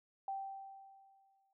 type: tone with exponential decay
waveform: sine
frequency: 780 Hz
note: G5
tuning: 9 cents flat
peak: -36 dBFS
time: 0.28-1.53 s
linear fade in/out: 2 ms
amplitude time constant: 270 ms
effects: none